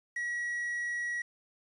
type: tone with quantisation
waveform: triangle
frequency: 1918 Hz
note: A#6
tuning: 49 cents sharp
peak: -30 dBFS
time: 0.16-1.22 s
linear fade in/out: 5 ms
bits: 9
effects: resampled to 24000 Hz